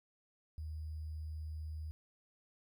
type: tone with sample-and-hold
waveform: sine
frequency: 77.78 Hz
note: D#2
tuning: in tune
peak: -40 dBFS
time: 0.58-1.91 s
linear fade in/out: 0 ms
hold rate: 4900 Hz
effects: none